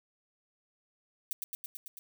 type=noise with echo; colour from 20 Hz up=violet; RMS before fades=-35 dBFS; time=1.31-1.33 s; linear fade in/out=0 ms; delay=110 ms; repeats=6; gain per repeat=-2 dB; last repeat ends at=1.99 s; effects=none